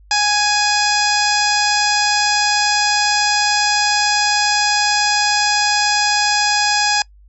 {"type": "harmonic tone with a mistuned harmonic", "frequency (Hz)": 830.6, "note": "G#5", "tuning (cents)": 0, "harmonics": [1, 2, 3, 4, 5, 6, 7, 8, 9], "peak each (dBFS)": [-18, -20, -23, -27, -28, -18, -27, -27, -27], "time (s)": [0.11, 7.02], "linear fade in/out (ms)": 2, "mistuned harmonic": 4, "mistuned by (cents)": 29, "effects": ["noise-tail reverb RT60 0.1 s tail -24 dB re dry", "added 50 Hz sine -43 dBFS peak until 7.28 s"]}